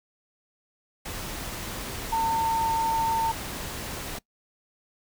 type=tone in noise; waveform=sine; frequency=904 Hz; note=A5; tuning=47 cents sharp; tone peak=-22 dBFS; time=2.12-3.32 s; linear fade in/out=10 ms; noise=pink; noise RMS=-35 dBFS; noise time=1.05-4.19 s; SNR=+10 dB; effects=noise-tail reverb RT60 0.1 s tail -22 dB re dry